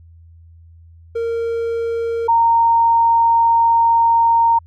triangle / sine tone pair in turn, 461.9 / 923.8 Hz, A#4 / A#5, -16 / -16 cents, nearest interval octave, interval 1200 cents, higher second, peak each -16 / -10 dBFS, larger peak second, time 1.15-2.28 / 2.28-4.59 s, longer second, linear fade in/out 10 ms, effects added 83 Hz sine -41 dBFS peak until 4.66 s

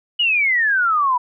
sine exponential sweep, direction down, 2960 to 964 Hz, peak -14 dBFS, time 0.19-1.18 s, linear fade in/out 10 ms, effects none

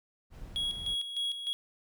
brown noise, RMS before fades -45 dBFS, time 0.3-0.97 s, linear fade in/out 50 ms
triangle tone with tremolo, 3322 Hz, G#7, in tune, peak -28 dBFS, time 0.56-1.53 s, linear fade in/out 0 ms, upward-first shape square, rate 3.3 Hz, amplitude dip 60%
effects none

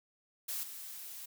blue noise with level steps, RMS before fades -38 / -46 dBFS, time 0.48-1.26 s, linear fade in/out 10 ms, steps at 0.63 s, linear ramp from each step 2 ms, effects none

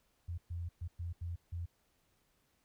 sine tone bursts at uneven times, 85.8 Hz, F2, 30 cents flat, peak -37 dBFS, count 6, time 0.28-0.38 / 0.5-0.69 / 0.81-0.88 / 0.99-1.13 / 1.21-1.36 / 1.52-1.66 s, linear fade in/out 10 ms, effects pink hiss -75 dBFS RMS until 2.64 s

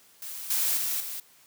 blue noise with level steps, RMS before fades -38 / -26 / -29 / -36 dBFS, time 0.22-1.2 s, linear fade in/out 2 ms, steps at 0.5 / 0.77 / 1 s, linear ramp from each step 5 ms, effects white hiss -58 dBFS RMS until 1.46 s + high-pass 100 Hz 12 dB/octave

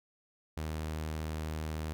sawtooth tone, 78.1 Hz, D#2, 7 cents sharp, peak -31 dBFS, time 0.57-1.93 s, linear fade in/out 0 ms, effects none

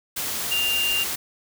sine tone in noise, 2794 Hz, F7, in tune, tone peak -21 dBFS, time 0.51-1.04 s, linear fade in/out 10 ms, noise white, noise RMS -28 dBFS, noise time 0.16-1.16 s, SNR +4 dB, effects none

